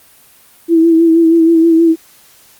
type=tone with vibrato; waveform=sine; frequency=329.6 Hz; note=E4; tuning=in tune; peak=-5 dBFS; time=0.68-1.96 s; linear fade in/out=50 ms; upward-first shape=sine; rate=6.3 Hz; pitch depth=35 cents each way; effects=white hiss -45 dBFS RMS until 2.59 s + Opus 32 kbps